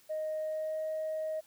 sine tone with pitch glide, 622.3 to 627.7 Hz, D#5 to D#5, 0 to +15 cents, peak -31 dBFS, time 0.09-1.41 s, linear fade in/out 20 ms, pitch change +15 cents, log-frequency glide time 0.4-0.82 s, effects tanh soft clip ceiling -29 dBFS + white hiss -63 dBFS RMS until 1.46 s

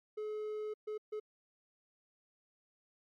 triangle tone bursts at uneven times, 426.6 Hz, G#4, 46 cents sharp, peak -35 dBFS, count 3, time 0.17-0.74 / 0.87-0.98 / 1.12-1.2 s, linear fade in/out 10 ms, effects MP3 96 kbps

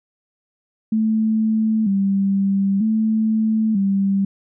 sine tone with vibrato, 207.5 Hz, G#3, 1 cent flat, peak -15 dBFS, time 0.92-4.25 s, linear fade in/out 5 ms, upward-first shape square, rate 0.53 Hz, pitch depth 96 cents each way, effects none

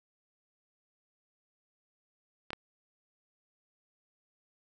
clicks, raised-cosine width 0.3 ms, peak -21 / -19 dBFS, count 2, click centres 2.505 / 2.532 s, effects none

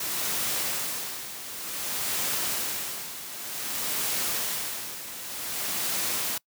white noise with tremolo, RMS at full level -28 dBFS, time 0-6.38 s, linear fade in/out 5 ms, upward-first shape sine, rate 0.54 Hz, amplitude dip 70%, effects noise-tail reverb RT60 0.1 s tail -24 dB re dry + high-pass 100 Hz 12 dB/octave

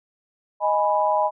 sine chord, G# minor, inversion second, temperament equal, 622.3 / 830.6 / 987.8 Hz, D#5 / G#5 / B5, 0 / 0 / 0 cents, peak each -22 dBFS, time 0.6-1.31 s, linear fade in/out 50 ms, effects none

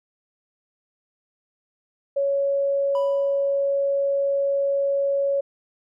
sine tone, 557 Hz, C#5, 8 cents sharp, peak -19 dBFS, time 2.16-5.41 s, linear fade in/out 10 ms
triangle tone with exponential decay, 987.8 Hz, B5, in tune, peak -25 dBFS, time 2.95-3.74 s, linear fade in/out 1 ms, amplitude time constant 170 ms
effects none

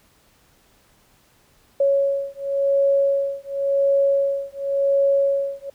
sine beating tone pair, 554.4 / 555.32 Hz, C#5 / C#5, 0 / +3 cents, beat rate 0.92 Hz, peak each -20 dBFS, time 1.8-5.7 s, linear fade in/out 5 ms, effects pink hiss -58 dBFS RMS until 5.74 s

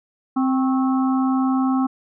harmonic tone with a mistuned harmonic, 261.6 Hz, C4, in tune, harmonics 1 / 3 / 4 / 5, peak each -17 / -27 / -29 / -31 dBFS, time 0.36-1.87 s, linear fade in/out 10 ms, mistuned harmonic 4, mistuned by +75 cents, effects none

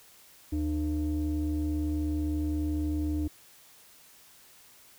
sine tone pair together, 76.5 / 302 Hz, D#2 / D4, -29 / +48 cents, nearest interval 2 octaves, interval 2377 cents, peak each -28 dBFS, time 0.52-3.28 s, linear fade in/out 10 ms, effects tanh soft clip ceiling -23 dBFS + white hiss -56 dBFS RMS until 4.98 s

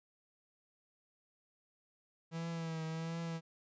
45% pulse tone with vibrato, 163.5 Hz, E3, 14 cents flat, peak -38 dBFS, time 2.31-3.41 s, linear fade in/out 50 ms, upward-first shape triangle, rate 1.4 Hz, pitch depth 45 cents each way, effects resampled to 16000 Hz

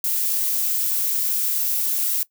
violet noise, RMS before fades -22 dBFS, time 0.04-2.23 s, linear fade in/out 2 ms, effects noise-tail reverb RT60 0.1 s tail -19 dB re dry

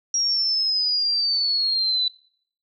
sine exponential sweep, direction down, 5660 to 3966 Hz, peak -19 dBFS, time 0.14-2.08 s, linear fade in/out 2 ms, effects noise-tail reverb RT60 0.6 s tail -22 dB re dry

